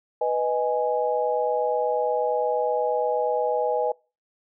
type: chord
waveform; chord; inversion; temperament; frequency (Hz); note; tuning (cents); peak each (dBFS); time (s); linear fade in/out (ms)
sine; G# minor; first; equal; 493.9 / 622.3 / 830.6; B4 / D#5 / G#5; 0 / 0 / 0; -24 / -26 / -26; 0.21-3.92; 5
effects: noise-tail reverb RT60 0.3 s tail -24 dB re dry